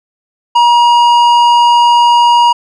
sine tone with tanh clipping, 953 Hz, A#5, 38 cents sharp, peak -6 dBFS, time 0.55-2.53 s, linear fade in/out 10 ms, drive 11 dB, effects none

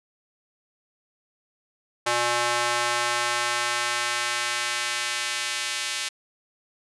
square tone with high-pass filter sweep, 120 Hz, B2, 49 cents flat, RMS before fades -26 dBFS, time 2.06-6.09 s, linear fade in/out 10 ms, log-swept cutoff 760 to 2700 Hz, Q 0.9, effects resampled to 24000 Hz

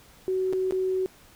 sine tone with dropouts, 374.9 Hz, F#4, 23 cents sharp, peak -23 dBFS, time 0.28-1.06 s, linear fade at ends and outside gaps 0 ms, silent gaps 0.527-0.533 / 0.709-0.723 s, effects pink hiss -54 dBFS RMS until 1.35 s

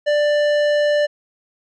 triangle tone with tanh clipping, 590 Hz, D5, 8 cents sharp, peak -16 dBFS, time 0.06-1.07 s, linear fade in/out 20 ms, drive 18 dB, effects none

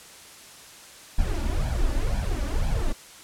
brown noise with flanger, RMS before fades -24 dBFS, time 1.18-2.93 s, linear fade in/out 10 ms, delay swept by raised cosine 1.2 to 3.5 ms, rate 2 Hz, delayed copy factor +0.85, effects white hiss -46 dBFS RMS until 3.23 s + low-pass 10000 Hz 12 dB/octave

